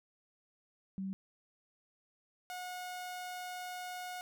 sine / sawtooth tone pair in turn, 192.2 / 725.7 Hz, G3 / F#5, -34 / -34 cents, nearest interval octave + major seventh, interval 2300 cents, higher second, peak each -36 / -37 dBFS, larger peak first, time 0.98-1.13 / 2.5-4.21 s, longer second, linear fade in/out 0 ms, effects none

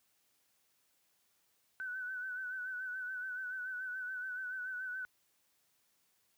sine tone with vibrato, 1505 Hz, F#6, 29 cents sharp, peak -38 dBFS, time 1.8-5.05 s, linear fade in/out 0 ms, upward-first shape sine, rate 7 Hz, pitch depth 45 cents each way, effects white hiss -75 dBFS RMS until 6.37 s + high-pass 60 Hz 12 dB/octave

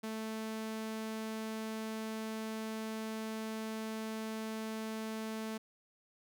sawtooth tone, 220 Hz, A3, in tune, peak -34 dBFS, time 0.03-5.58 s, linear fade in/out 10 ms, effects none

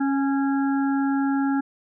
harmonic tone with a mistuned harmonic, 274.5 Hz, C#4, 17 cents flat, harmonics 1 / 3 / 5 / 6, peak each -20 / -30 / -34 / -36 dBFS, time 0-1.61 s, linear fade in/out 10 ms, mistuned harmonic 3, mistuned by +18 cents, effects none

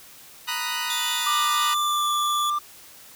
15% pulse chord, B major seventh, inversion third, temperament equal, 932.3 / 987.8 / 1244.5 / 1480 Hz, A#5 / B5 / D#6 / F#6, 0 / 0 / 0 / 0 cents, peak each -25 dBFS, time 0.47-1.75 s, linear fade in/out 20 ms
sawtooth tone with pitch glide, 3503 to 3439 Hz, A7 to A7, -8 to -40 cents, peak -24 dBFS, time 0.9-2.5 s, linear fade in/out 2 ms, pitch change -32 cents, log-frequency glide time 1.82-2.12 s
triangle tone, 1186 Hz, D6, 17 cents sharp, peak -20 dBFS, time 1.26-2.59 s, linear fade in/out 10 ms
effects white hiss -47 dBFS RMS until 3.15 s

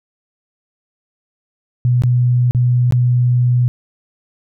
sine tone with dropouts, 123.2 Hz, B2, 4 cents flat, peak -10 dBFS, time 1.85-3.68 s, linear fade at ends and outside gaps 0 ms, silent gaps 2.021-2.036 / 2.51-2.548 / 2.909-2.923 s, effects none

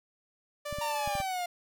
sawtooth tone, 587.3 Hz, D5, in tune, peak -31 dBFS, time 0.65-1.22 s, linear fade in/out 10 ms
clicks, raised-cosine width 5 ms, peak -28 dBFS, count 5, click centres 0.727 / 0.786 / 1.076 / 1.153 / 1.202 s
45% pulse exponential sweep, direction down, 932.3 to 698.5 Hz, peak -31 dBFS, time 0.81-1.46 s, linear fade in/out 5 ms
effects none

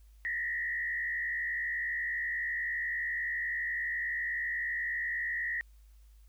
sine tone with frequency modulation, 1892 Hz, A#6, 25 cents sharp, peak -31 dBFS, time 0.25-5.61 s, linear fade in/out 0 ms, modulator 71.8 Hz, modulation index 1.2, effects added 52 Hz sine -54 dBFS peak until 6.28 s + white hiss -72 dBFS RMS until 6.28 s

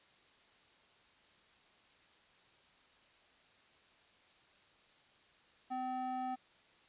square tone with band-pass filter, 255.9 Hz, C4, 38 cents flat, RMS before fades -39 dBFS, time 5.7-6.36 s, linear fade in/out 20 ms, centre 710 Hz, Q 2.5, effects white hiss -66 dBFS RMS until 6.88 s + resampled to 8000 Hz

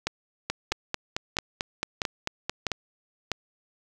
two click trains, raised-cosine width 0.2 ms, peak -10 / -9 dBFS, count 11 / 6, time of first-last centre 0.5-2.717 / 0.07-3.317 s, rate 4.51 / 1.54 Hz, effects none

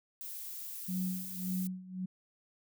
violet noise, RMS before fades -43 dBFS, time 0.21-1.67 s, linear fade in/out 0 ms
sine tone with tremolo, 185 Hz, F#3, in tune, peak -31 dBFS, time 0.88-2.06 s, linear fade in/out 10 ms, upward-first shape sine, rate 1.8 Hz, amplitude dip 85%
effects none

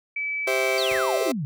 sine tone, 2300 Hz, D7, 37 cents flat, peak -25 dBFS, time 0.16-0.78 s, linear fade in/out 5 ms
40% pulse chord, C major, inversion second, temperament just, 392.4 / 523.3 / 654.1 Hz, G4 / C5 / E5, +2 / 0 / -14 cents, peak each -26 dBFS, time 0.47-1.32 s, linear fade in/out 5 ms
sine exponential sweep, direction down, 4802 to 130.81 Hz, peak -25 dBFS, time 0.78-1.45 s, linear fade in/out 0 ms
pink noise with exponential decay, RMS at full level -34 dBFS, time 0.91-1.12 s, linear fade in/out 0 ms, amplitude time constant 45 ms
effects none

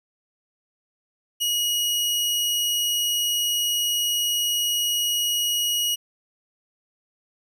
sawtooth tone, 2900 Hz, F#7, 35 cents flat, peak -18 dBFS, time 1.4-5.96 s, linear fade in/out 20 ms, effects none

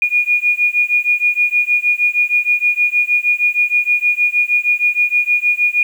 sine beating tone pair, 2439 / 2445.4 Hz, D#7 / D#7, -35 / -31 cents, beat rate 6.4 Hz, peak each -15 dBFS, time 0.02-5.83 s, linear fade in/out 2 ms, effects 7-bit

